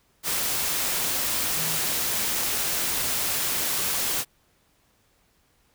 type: tone in noise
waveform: sine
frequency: 161.7 Hz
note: E3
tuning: 33 cents flat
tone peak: -36 dBFS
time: 1.55-1.8 s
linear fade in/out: 50 ms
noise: white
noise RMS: -26 dBFS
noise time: 0.23-4.25 s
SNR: -13 dB
effects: pink hiss -65 dBFS RMS until 5.74 s